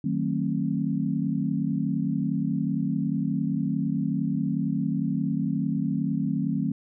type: chord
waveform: sine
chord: D# diminished seventh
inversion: none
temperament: just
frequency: 155.56 / 186.68 / 224 / 268.8 Hz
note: D#3 / F#3 / A3 / C4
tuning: 0 / +16 / +31 / +47 cents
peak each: -29 dBFS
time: 0.04-6.72 s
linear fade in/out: 5 ms
effects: none